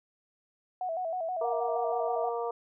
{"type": "tone with vibrato", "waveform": "sine", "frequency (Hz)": 694, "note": "F5", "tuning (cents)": -11, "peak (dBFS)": -30, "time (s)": [0.81, 2.29], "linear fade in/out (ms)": 2, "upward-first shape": "square", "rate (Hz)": 6.3, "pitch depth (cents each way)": 100}
{"type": "harmonic tone", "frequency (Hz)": 234.7, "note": "A#3", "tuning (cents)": 12, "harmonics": [2, 3, 4, 5], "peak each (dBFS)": [-32, -36, -38, -40], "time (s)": [1.41, 2.51], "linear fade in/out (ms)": 5}
{"effects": []}